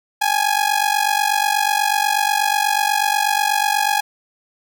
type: ring-modulated tone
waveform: sawtooth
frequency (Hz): 830.6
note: G#5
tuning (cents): 0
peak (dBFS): -9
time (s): 0.21-4.01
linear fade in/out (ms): 10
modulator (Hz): 24.1
effects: none